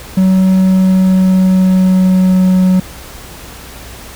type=tone with pitch glide; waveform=triangle; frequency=188.1 to 185.19 Hz; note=F#3 to F#3; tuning=+29 to +2 cents; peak=-4 dBFS; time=0.17-2.8 s; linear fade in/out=5 ms; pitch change=-27 cents; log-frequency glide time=0.57-2.6 s; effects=added 60 Hz sine -36 dBFS peak until 4.15 s + pink hiss -32 dBFS RMS until 4.15 s